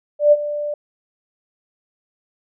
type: tone with ADSR envelope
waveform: sine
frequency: 590 Hz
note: D5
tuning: 8 cents sharp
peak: -6 dBFS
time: 0.19-0.74 s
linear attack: 130 ms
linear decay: 38 ms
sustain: -15 dB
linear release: 3 ms
effects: none